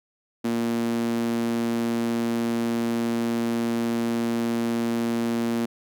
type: tone with high-pass filter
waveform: sawtooth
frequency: 116.54 Hz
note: A#2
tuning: in tune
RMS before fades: -25 dBFS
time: 0.44-5.66 s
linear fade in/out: 10 ms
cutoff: 260 Hz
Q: 4.8
effects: none